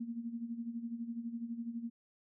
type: tone with tremolo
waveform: sine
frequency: 233.1 Hz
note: A#3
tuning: in tune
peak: -35 dBFS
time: 0-1.9 s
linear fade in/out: 10 ms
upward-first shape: sine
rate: 12 Hz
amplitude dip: 70%
effects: none